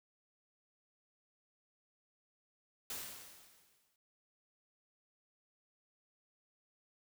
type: noise with exponential decay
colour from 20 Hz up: white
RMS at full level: -41 dBFS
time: 2.9-3.96 s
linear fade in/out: 2 ms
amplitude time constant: 230 ms
effects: none